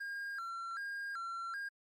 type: tone with vibrato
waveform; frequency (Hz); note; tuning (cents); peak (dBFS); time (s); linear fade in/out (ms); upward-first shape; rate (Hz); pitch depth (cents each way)
triangle; 1483; F#6; +4; -37; 0-1.69; 10; square; 1.3; 150
effects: Opus 32 kbps